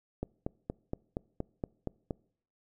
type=click train; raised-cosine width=2 ms; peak=-20 dBFS; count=9; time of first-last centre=0.23-2.108 s; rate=4.26 Hz; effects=noise-tail reverb RT60 0.6 s tail -25 dB re dry